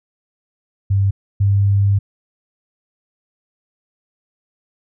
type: tone pair in turn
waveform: sine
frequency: 98.4 / 99.77 Hz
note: G2 / G2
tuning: +7 / +31 cents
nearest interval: unison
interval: 24 cents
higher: second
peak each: -12 / -11 dBFS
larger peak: second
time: 0.9-1.11 / 1.4-1.99 s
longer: second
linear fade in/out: 10 ms
effects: none